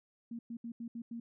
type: tone bursts at uneven times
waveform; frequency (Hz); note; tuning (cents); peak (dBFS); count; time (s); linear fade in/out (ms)
sine; 233.1; A#3; 0; -39; 6; 0.31-0.39 / 0.5-0.57 / 0.64-0.72 / 0.8-0.88 / 0.95-1.02 / 1.11-1.2; 5
effects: none